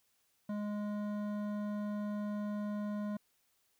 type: tone with hard clipping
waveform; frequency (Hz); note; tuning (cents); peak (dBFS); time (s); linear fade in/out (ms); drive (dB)
sine; 207.7; G#3; 0; -37; 0.49-3.17; 5; 12
effects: white hiss -75 dBFS RMS until 3.79 s